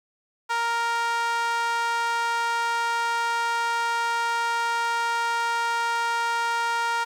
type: tone with high-pass filter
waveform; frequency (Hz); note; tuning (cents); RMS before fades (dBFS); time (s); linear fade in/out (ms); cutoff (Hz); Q
sawtooth; 466.2; A#4; 0; -25; 0.49-7.05; 20; 1100; 6.8
effects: low-pass 8000 Hz 12 dB/octave + 9-bit